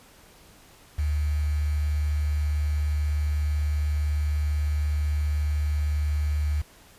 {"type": "tone with quantisation", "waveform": "sine", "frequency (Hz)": 74.5, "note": "D2", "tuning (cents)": 25, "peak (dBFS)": -22, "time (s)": [0.98, 6.62], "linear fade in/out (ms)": 10, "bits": 7, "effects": ["pink hiss -53 dBFS RMS until 6.98 s", "resampled to 32000 Hz"]}